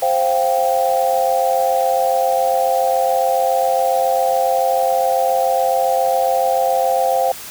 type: chord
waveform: sine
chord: C suspended fourth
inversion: none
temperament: just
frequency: 523.3 / 697.7 / 784.9 Hz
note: C5 / F5 / G5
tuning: 0 / -2 / +2 cents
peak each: -18 dBFS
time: 0.02-7.32 s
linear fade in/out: 5 ms
effects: white hiss -33 dBFS RMS until 7.5 s